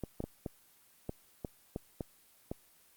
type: clicks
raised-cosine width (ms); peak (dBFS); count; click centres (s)
2; -23; 9; 0.037 / 0.204 / 0.24 / 0.462 / 1.094 / 1.448 / 1.761 / 2.008 / 2.515
effects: white hiss -64 dBFS RMS until 2.96 s + Opus 24 kbps